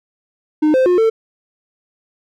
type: tone with pitch steps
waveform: triangle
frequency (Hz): 305.7 / 519 / 358.2 / 447.2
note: D#4 / C5 / F4 / A4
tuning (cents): -30 / -14 / +44 / +28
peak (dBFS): -8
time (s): 0.62-1.1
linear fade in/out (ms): 10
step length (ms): 120
effects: none